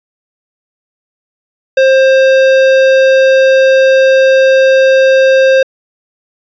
triangle tone with hard clipping, 530 Hz, C5, 22 cents sharp, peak -6 dBFS, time 1.77-5.63 s, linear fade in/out 5 ms, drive 17 dB, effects resampled to 16000 Hz

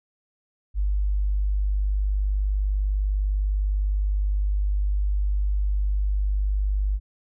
sine tone, 49.89 Hz, G1, 31 cents sharp, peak -20 dBFS, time 0.74-7 s, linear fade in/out 50 ms, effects none

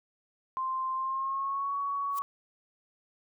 sine tone with pitch glide, 1046.5 to 1121.6 Hz, C6 to C#6, 0 to +20 cents, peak -29 dBFS, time 0.57-2.22 s, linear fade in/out 0 ms, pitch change +120 cents, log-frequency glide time 0.95-1.74 s
blue noise with exponential growth, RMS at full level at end -37 dBFS, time 2.1-2.19 s, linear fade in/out 5 ms, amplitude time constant 18 ms
effects none

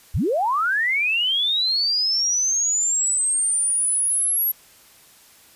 sine linear sweep, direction up, 38.56 to 11630 Hz, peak -18 dBFS, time 0.14-4.52 s, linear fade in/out 10 ms, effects white hiss -51 dBFS RMS until 5.55 s + resampled to 32000 Hz

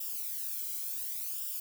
violet noise with flanger, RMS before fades -37 dBFS, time 0-1.6 s, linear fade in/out 5 ms, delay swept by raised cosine 0.47 to 1.12 ms, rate 0.69 Hz, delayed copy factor -0.8, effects none

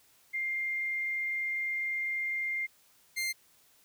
sine / sawtooth tone pair in turn, 2108 / 2101 Hz, C7 / C7, +12 / +7 cents, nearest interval unison, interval 5 cents, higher first, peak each -30 / -27 dBFS, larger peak second, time 0.33-2.67 / 3.16-3.33 s, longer first, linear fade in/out 20 ms, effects white hiss -64 dBFS RMS until 3.84 s

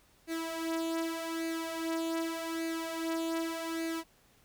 sawtooth tone with flanger, 327.9 Hz, E4, 9 cents flat, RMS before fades -35 dBFS, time 0.27-4.04 s, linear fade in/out 50 ms, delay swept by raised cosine 0.45 to 3.35 ms, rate 0.84 Hz, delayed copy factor +0.65, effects pink hiss -65 dBFS RMS until 4.44 s

